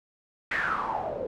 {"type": "noise with low-pass filter sweep", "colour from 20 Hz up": "white", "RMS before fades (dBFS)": -30, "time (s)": [0.51, 1.27], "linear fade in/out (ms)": 5, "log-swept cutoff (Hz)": [2000, 460], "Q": 7.2, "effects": []}